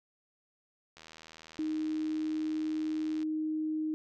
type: click train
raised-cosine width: 0.2 ms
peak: -33 dBFS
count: 182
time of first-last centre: 0.97-3.23 s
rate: 80.1 Hz
type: tone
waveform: sine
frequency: 311.1 Hz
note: D#4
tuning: in tune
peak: -30 dBFS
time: 1.59-3.94 s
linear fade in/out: 0 ms
effects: none